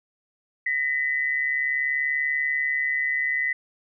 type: tone pair together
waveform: sine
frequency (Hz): 1859.5 / 2000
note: A#6 / B6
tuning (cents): -5 / +21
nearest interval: minor second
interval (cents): 126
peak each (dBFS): -28 / -23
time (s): 0.66-3.53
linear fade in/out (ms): 5
effects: none